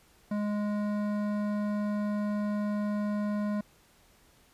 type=tone with hard clipping; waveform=triangle; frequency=207.7 Hz; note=G#3; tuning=in tune; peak=-30 dBFS; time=0.31-3.61 s; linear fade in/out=5 ms; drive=17 dB; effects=pink hiss -62 dBFS RMS until 4.53 s + resampled to 32000 Hz